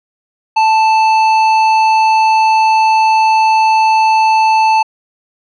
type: tone with hard clipping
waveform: triangle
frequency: 880 Hz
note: A5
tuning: in tune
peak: -9 dBFS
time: 0.56-4.83 s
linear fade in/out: 10 ms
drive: 13 dB
effects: resampled to 22050 Hz